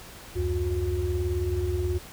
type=tone cluster; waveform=sine; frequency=72.5 / 91.1 / 361 Hz; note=D2 / F#2 / F#4; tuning=-22 / -26 / -43 cents; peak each=-28 dBFS; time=0.35-1.99 s; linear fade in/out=20 ms; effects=tanh soft clip ceiling -16 dBFS + pink hiss -45 dBFS RMS until 2.12 s